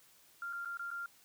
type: tone with dropouts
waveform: sine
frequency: 1392 Hz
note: F6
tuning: 6 cents flat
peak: -38 dBFS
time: 0.42-1.06 s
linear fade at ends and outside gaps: 2 ms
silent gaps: 0.528-0.531 / 0.649-0.656 / 0.772-0.794 / 0.905-0.913 s
effects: white hiss -64 dBFS RMS until 1.24 s + high-pass 60 Hz 12 dB/octave